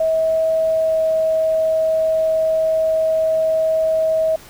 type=tone with pitch glide; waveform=sine; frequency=643 to 639.3 Hz; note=E5 to D#5; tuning=-43 to +47 cents; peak=-14 dBFS; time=0-4.36 s; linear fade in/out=5 ms; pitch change=-10 cents; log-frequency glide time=0.69-1.02 s; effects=pink hiss -42 dBFS RMS until 4.49 s